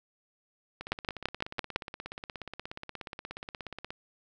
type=two click trains; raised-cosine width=0.3 ms; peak=-23 / -12 dBFS; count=53 / 6; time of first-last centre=0.81-3.905 / 0.92-1.76 s; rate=16.8 / 5.95 Hz; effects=none